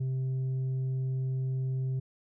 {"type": "tone with tanh clipping", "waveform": "sine", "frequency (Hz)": 130.81, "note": "C3", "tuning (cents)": 0, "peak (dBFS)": -29, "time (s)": [0, 2], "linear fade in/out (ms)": 10, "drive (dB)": 3, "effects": []}